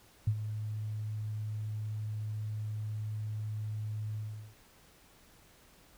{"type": "tone with ADSR envelope", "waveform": "sine", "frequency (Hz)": 107.2, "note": "A2", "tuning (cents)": -45, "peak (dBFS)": -23, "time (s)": [0.27, 4.55], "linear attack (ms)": 6, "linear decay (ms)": 66, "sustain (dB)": -11, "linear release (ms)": 390, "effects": ["pink hiss -61 dBFS RMS until 5.97 s"]}